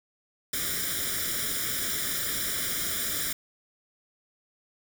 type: noise with comb filter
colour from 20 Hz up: white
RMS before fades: -30 dBFS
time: 0.53-3.33 s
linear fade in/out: 5 ms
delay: 0.56 ms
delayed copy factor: +0.95
effects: none